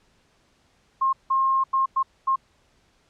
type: tone bursts at uneven times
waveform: sine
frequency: 1068 Hz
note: C6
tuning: 35 cents sharp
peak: -18 dBFS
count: 5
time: 1.01-1.13 / 1.3-1.64 / 1.73-1.86 / 1.96-2.03 / 2.27-2.36 s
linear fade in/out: 10 ms
effects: pink hiss -63 dBFS RMS until 3.09 s + low-pass 7000 Hz 12 dB/octave